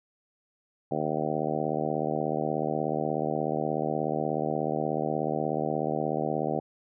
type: harmonic tone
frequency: 76.6 Hz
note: D#2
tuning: 27 cents flat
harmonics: 2 / 3 / 4 / 5 / 6 / 7 / 8 / 9 / 10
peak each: -35 / -35 / -35 / -35 / -35 / -35 / -35 / -35 / -35 dBFS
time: 0.91-6.6 s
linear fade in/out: 5 ms
effects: none